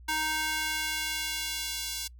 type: tone with high-pass filter sweep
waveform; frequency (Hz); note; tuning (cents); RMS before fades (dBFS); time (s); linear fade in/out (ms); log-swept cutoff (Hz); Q
square; 311.1; D#4; 0; -32; 0.08-2.08; 10; 1100 to 4300; 0.98
effects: noise-tail reverb RT60 0.1 s tail -26 dB re dry + added 60 Hz sine -47 dBFS peak until 2.19 s